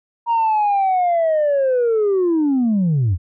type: linear sweep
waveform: sine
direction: down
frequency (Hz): 945 to 79.2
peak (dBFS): -12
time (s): 0.26-3.18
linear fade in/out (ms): 50
effects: tanh soft clip ceiling -12 dBFS